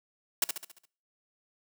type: noise with echo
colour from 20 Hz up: white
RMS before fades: -25 dBFS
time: 0.42-0.44 s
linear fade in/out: 2 ms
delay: 69 ms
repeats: 6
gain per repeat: -6 dB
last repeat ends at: 0.854 s
effects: noise-tail reverb RT60 0.5 s tail -23 dB re dry + high-pass 200 Hz 12 dB/octave